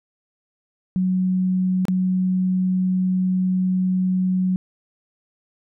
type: tone with dropouts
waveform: sine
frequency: 185 Hz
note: F#3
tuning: in tune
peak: -17 dBFS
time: 0.96-4.56 s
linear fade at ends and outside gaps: 0 ms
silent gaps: 1.853-1.883 s
effects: none